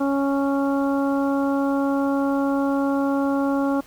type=harmonic tone; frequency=277.2 Hz; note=C#4; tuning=in tune; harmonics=1 / 2 / 3 / 4 / 5; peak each=-20 / -26 / -30 / -32 / -34 dBFS; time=0-3.81 s; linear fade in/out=10 ms; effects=pink hiss -49 dBFS RMS until 3.86 s